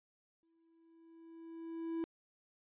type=tone with exponential growth; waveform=triangle; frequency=329.6 Hz; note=E4; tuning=in tune; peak=-32 dBFS; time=0.43-2.04 s; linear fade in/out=0 ms; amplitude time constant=350 ms; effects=resampled to 8000 Hz